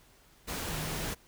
sine tone in noise, 155.56 Hz, D#3, in tune, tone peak -40 dBFS, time 0.68-1.06 s, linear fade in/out 20 ms, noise pink, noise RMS -36 dBFS, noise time 0.47-1.15 s, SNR -7 dB, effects pink hiss -61 dBFS RMS until 1.27 s

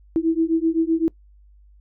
sine beating tone pair, 322.7 / 330.5 Hz, E4 / E4, -37 / +5 cents, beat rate 7.8 Hz, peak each -20 dBFS, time 0.16-1.08 s, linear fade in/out 0 ms, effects noise-tail reverb RT60 0.1 s tail -23 dB re dry + added 50 Hz sine -48 dBFS peak until 1.8 s

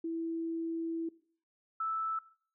sine tone pair in turn, 329.6 / 1315.8 Hz, E4 / E6, 0 / -4 cents, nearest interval 2 octaves, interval 2396 cents, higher second, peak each -33 / -31 dBFS, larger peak second, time 0.04-1.09 / 1.8-2.19 s, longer first, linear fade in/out 5 ms, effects noise-tail reverb RT60 0.5 s tail -20 dB re dry

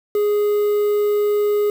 triangle tone with quantisation, 415.3 Hz, G#4, in tune, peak -13 dBFS, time 0.15-1.7 s, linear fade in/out 2 ms, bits 6, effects none

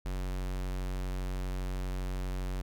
square tone, 46.25 Hz, F#1, in tune, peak -33 dBFS, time 0.05-2.62 s, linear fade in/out 10 ms, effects none

